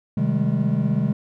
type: chord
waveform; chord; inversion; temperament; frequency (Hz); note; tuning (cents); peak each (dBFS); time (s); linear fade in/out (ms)
triangle; Ab major seventh; first; equal with one note detuned; 130.81 / 155.56 / 196 / 212; C3 / Eb3 / G3 / Ab3; 0 / 0 / 0 / +36; -22; 0.17-1.13; 5
effects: none